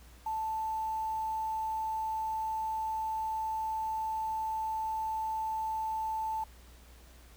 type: tone with quantisation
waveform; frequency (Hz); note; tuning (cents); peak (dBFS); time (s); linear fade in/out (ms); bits
sine; 880; A5; 0; -31; 0.26-6.44; 5; 9
effects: added 60 Hz sine -53 dBFS peak until 7.36 s + pink hiss -59 dBFS RMS until 7.36 s